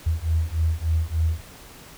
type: beating tone pair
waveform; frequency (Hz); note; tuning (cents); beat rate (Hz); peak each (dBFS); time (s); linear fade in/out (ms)
sine; 79.2 / 82.6; D#2 / E2; +31 / +4; 3.4; -23; 0.06-1.41; 10
effects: pink hiss -45 dBFS RMS until 1.97 s